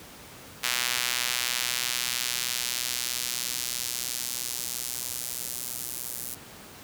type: tone with high-pass filter sweep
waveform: sawtooth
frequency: 123.1 Hz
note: B2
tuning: 5 cents flat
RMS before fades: -31 dBFS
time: 0.63-6.35 s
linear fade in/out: 10 ms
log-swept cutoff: 2200 to 10000 Hz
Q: 0.75
effects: pink hiss -46 dBFS RMS until 6.83 s + high-pass 80 Hz 12 dB/octave